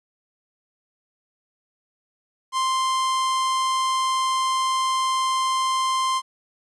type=tone; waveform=45% pulse; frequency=1046.5 Hz; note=C6; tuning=in tune; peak=-20 dBFS; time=2.52-6.22 s; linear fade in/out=50 ms; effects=resampled to 24000 Hz + 10-bit